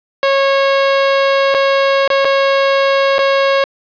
sawtooth tone with dropouts, 548 Hz, C#5, 20 cents flat, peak -6 dBFS, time 0.23-3.64 s, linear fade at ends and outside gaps 1 ms, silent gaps 1.542-1.547 / 2.077-2.102 / 2.247-2.252 / 3.183-3.19 s, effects resampled to 11025 Hz + 8-bit

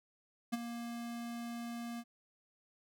square tone with ADSR envelope, 235.3 Hz, A#3, 16 cents sharp, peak -31 dBFS, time 0.52-2.04 s, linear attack 17 ms, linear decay 24 ms, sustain -10 dB, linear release 50 ms, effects none

